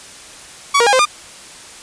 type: tone with pitch steps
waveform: sawtooth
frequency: 1130 / 472.6 / 815 / 518 / 1208 Hz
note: C#6 / A#4 / G#5 / C5 / D6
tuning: +33 / +24 / -33 / -17 / +48 cents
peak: -6 dBFS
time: 0.74-1.055 s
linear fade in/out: 10 ms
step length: 63 ms
effects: white hiss -37 dBFS RMS until 1.82 s + resampled to 22050 Hz